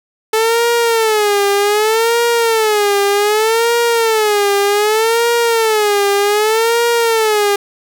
sawtooth tone with vibrato, 435.1 Hz, A4, 19 cents flat, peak -7 dBFS, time 0.33-7.56 s, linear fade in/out 5 ms, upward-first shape sine, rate 0.65 Hz, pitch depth 140 cents each way, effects none

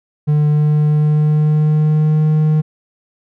triangle tone with pitch glide, 149.6 to 154.25 Hz, D3 to D#3, +32 to -15 cents, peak -8 dBFS, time 0.27-2.62 s, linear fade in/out 20 ms, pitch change +53 cents, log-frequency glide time 0.53-2.25 s, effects none

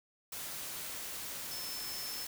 sine tone in noise, 5274 Hz, E8, in tune, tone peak -42 dBFS, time 1.51-2.25 s, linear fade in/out 5 ms, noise white, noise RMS -42 dBFS, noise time 0.32-2.27 s, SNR -3 dB, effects none

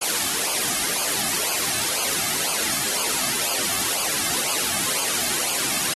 white noise with flanger, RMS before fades -23 dBFS, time 0.01-5.94 s, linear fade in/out 10 ms, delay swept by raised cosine 0.52 to 2.12 ms, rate 2 Hz, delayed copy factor -0.85, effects AAC 32 kbps

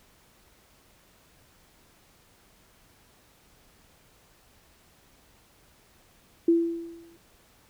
sine tone with exponential decay, 335.7 Hz, E4, 32 cents sharp, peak -15 dBFS, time 6.48-7.17 s, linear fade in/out 5 ms, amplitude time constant 150 ms, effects pink hiss -60 dBFS RMS until 7.69 s

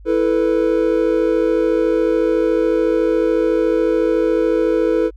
triangle chord, E suspended fourth, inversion none, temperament equal, 329.6 / 440 / 493.9 Hz, E4 / A4 / B4, 0 / 0 / 0 cents, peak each -16 dBFS, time 0.05-5.11 s, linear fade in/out 50 ms, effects added 50 Hz sine -37 dBFS peak until 5.16 s

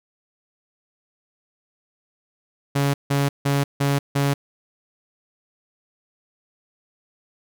sawtooth tone bursts, 140.6 Hz, C#3, 25 cents sharp, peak -14 dBFS, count 5, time 2.75-4.34 s, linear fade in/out 10 ms, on 190 ms, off 160 ms, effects none

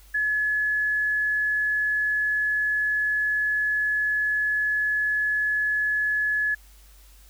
sine tone, 1704 Hz, G#6, 44 cents sharp, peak -21 dBFS, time 0.14-6.55 s, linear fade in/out 10 ms, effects added 50 Hz sine -49 dBFS peak until 7.29 s + white hiss -56 dBFS RMS until 7.29 s

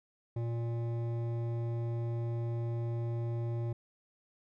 sine tone with hard clipping, 117 Hz, A#2, 7 cents sharp, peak -34 dBFS, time 0.36-3.73 s, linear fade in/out 5 ms, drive 12 dB, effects none

